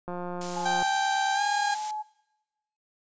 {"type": "click train", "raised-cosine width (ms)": 1, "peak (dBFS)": -22, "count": 133, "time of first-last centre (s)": [0.08, 0.826], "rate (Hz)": 177}
{"type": "noise", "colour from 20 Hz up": "blue", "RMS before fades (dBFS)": -35, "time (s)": [0.41, 1.91], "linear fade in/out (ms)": 2}
{"type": "tone", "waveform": "sine", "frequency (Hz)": 853, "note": "G#5", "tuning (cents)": 46, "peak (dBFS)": -30, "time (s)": [0.55, 2.03], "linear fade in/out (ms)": 20}
{"type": "tone with pitch glide", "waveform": "30% pulse", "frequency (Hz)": [784, 814.5], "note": ["G5", "G#5"], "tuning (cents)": [0, -34], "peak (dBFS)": -22, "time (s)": [0.65, 1.75], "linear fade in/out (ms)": 10, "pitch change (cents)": 66, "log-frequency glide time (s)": [1.34, 1.42]}
{"effects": ["noise-tail reverb RT60 1.0 s tail -22 dB re dry", "resampled to 16000 Hz"]}